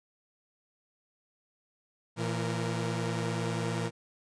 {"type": "tone cluster", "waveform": "sawtooth", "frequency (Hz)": [115.2, 167.7, 465.8], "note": ["A#2", "E3", "A#4"], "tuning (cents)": [-20, 30, -1], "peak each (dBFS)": [-29, -30, -34], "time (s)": [2.16, 3.91], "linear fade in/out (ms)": 50, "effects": ["resampled to 22050 Hz"]}